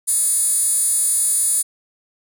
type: tone with high-pass filter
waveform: 15% pulse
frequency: 430.6 Hz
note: A4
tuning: 37 cents flat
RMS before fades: -18 dBFS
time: 0.07-1.63 s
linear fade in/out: 20 ms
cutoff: 9300 Hz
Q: 8.9
effects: none